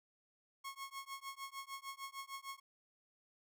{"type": "tone with tremolo", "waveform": "sawtooth", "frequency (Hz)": 1092, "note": "C#6", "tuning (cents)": -26, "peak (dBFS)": -38, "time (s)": [0.64, 2.6], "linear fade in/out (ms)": 10, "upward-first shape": "triangle", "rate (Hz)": 6.6, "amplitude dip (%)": 100, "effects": []}